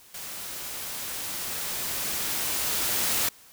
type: noise with level ramp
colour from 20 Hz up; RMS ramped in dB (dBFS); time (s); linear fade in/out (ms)
white; -38 to -25; 0.14-3.29; 5
effects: white hiss -53 dBFS RMS until 3.52 s